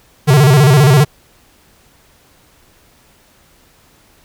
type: tone with vibrato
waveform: square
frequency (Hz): 139.2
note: C#3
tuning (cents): +8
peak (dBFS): -6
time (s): 0.27-1.05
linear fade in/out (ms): 20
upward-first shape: square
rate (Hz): 15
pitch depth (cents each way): 140
effects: pink hiss -50 dBFS RMS until 4.24 s